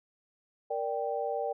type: chord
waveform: sine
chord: G minor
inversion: first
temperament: equal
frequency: 466.2 / 587.3 / 784 Hz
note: Bb4 / D5 / G5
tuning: 0 / 0 / 0 cents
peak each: -34 dBFS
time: 0.7-1.53 s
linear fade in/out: 10 ms
effects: none